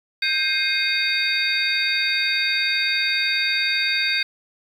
sine tone cluster, 1579 / 2130 / 2494 / 3722 / 4592 Hz, G6 / C7 / D#7 / A#7 / D8, +12 / +30 / +3 / -3 / -40 cents, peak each -25 dBFS, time 0.22-4.23 s, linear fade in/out 5 ms, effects tanh soft clip ceiling -7 dBFS + 8-bit

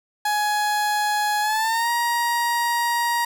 30% pulse tone with pitch glide, 838 to 946.1 Hz, G#5 to A#5, +15 to +25 cents, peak -17 dBFS, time 0.25-3.25 s, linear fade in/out 5 ms, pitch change +210 cents, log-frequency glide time 1.41-1.9 s, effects none

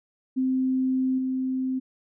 sine tone with level steps, 260 Hz, C4, 11 cents flat, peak -21 / -24 dBFS, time 0.36-1.8 s, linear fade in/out 20 ms, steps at 1.18 s, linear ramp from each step 5 ms, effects none

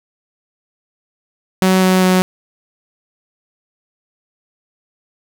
sawtooth tone with pitch steps, 187.3 / 186.01 / 184.72 Hz, F#3 / F#3 / F#3, +21 / +9 / -3 cents, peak -6 dBFS, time 1.62-2.22 s, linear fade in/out 0 ms, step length 200 ms, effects none

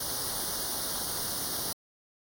white noise with comb filter, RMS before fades -33 dBFS, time 0-1.73 s, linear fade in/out 5 ms, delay 0.2 ms, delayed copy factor +0.9, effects AAC 64 kbps

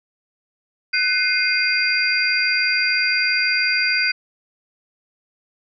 sine tone cluster, 1504 / 2111 / 2478 / 4745 Hz, F#6 / C7 / D#7 / D8, +28 / +15 / -8 / +17 cents, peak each -22 dBFS, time 0.93-4.12 s, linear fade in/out 10 ms, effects none

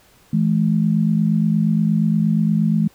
sine tone pair together, 164.81 / 213.3 Hz, E3 / G#3, 0 / +46 cents, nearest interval major third, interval 446 cents, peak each -17 dBFS, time 0.33-2.88 s, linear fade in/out 5 ms, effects pink hiss -53 dBFS RMS until 2.94 s

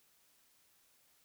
silence, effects white hiss -70 dBFS RMS until 1.24 s

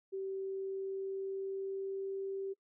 sine tone with pitch glide, 385.8 to 389.2 Hz, G4 to G4, -28 to -12 cents, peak -36 dBFS, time 0.12-2.54 s, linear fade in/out 20 ms, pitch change +16 cents, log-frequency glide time 0.29-2.23 s, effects noise-tail reverb RT60 0.1 s tail -23 dB re dry

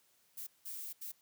violet noise bursts at uneven times, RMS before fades -44 dBFS, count 3, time 0.37-0.47 / 0.65-0.93 / 1.01-1.12 s, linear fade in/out 10 ms, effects white hiss -71 dBFS RMS until 1.21 s + high-pass 80 Hz 12 dB/octave

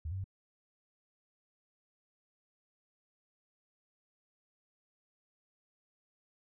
sine tone with pitch steps, 78.6 / 94.8 / 95.9 Hz, D#2 / F#2 / G2, +18 / +43 / -37 cents, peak -35 dBFS, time 0.05-0.242 s, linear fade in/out 5 ms, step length 64 ms, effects none

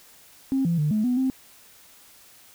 sine tone with pitch steps, 267.8 / 169.2 / 150.2 / 214.3 / 248.2 / 262.1 Hz, C4 / E3 / D3 / A3 / B3 / C4, +40 / +45 / +39 / -45 / +9 / +3 cents, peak -19 dBFS, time 0.52-1.3 s, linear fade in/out 0 ms, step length 130 ms, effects tanh soft clip ceiling -15 dBFS + white hiss -52 dBFS RMS until 2.54 s

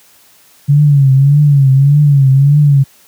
sine tone with vibrato, 140.5 Hz, C#3, 24 cents sharp, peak -4 dBFS, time 0.68-2.84 s, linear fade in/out 20 ms, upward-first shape triangle, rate 1.7 Hz, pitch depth 110 cents each way, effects white hiss -46 dBFS RMS until 3.07 s + high-pass 60 Hz 12 dB/octave

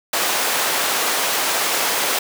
pink high-pass noise, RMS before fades -20 dBFS, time 0.13-2.19 s, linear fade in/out 5 ms, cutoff 570 Hz, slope 12 dB/octave, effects none

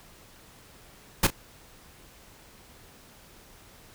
pink noise with echo, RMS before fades -20 dBFS, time 1.23-1.27 s, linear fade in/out 5 ms, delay 35 ms, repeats 1, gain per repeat -15 dB, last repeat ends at 1.305 s, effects pink hiss -53 dBFS RMS until 3.94 s

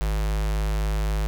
square tone with notch filter, 51.91 Hz, G#1, in tune, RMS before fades -24 dBFS, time 0.01-1.27 s, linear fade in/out 0 ms, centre 280 Hz, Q 2, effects none

